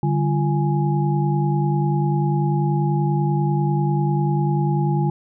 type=tone cluster; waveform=sine; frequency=146.8 / 197 / 344.7 / 833 Hz; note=D3 / G3 / F4 / G#5; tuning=0 / +9 / -23 / +5 cents; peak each=-18 / -26 / -26 / -27 dBFS; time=0.03-5.1 s; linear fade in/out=2 ms; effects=none